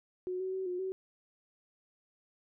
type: tone with pitch steps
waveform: sine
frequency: 365.9 / 375.7 / 378.8 / 359.5 / 378.3 Hz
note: F#4 / F#4 / F#4 / F#4 / F#4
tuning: -19 / +26 / +41 / -50 / +38 cents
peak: -33 dBFS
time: 0.27-0.92 s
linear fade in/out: 0 ms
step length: 130 ms
effects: none